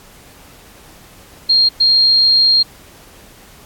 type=tone bursts at uneven times; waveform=sine; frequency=4222 Hz; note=C8; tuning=15 cents sharp; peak=-8 dBFS; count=2; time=1.49-1.69 / 1.8-2.63 s; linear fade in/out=10 ms; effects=pink hiss -43 dBFS RMS until 3.65 s + AAC 64 kbps